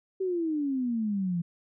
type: exponential sweep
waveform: sine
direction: down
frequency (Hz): 387.1 to 167.1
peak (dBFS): -26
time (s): 0.2-1.42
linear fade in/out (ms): 10
effects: none